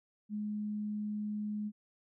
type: tone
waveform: sine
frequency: 210 Hz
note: G#3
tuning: 19 cents sharp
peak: -34 dBFS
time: 0.29-1.72 s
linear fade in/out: 50 ms
effects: none